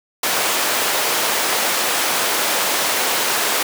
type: high-pass noise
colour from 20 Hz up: pink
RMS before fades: -19 dBFS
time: 0.23-3.63 s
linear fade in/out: 5 ms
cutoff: 520 Hz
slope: 12 dB/octave
effects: none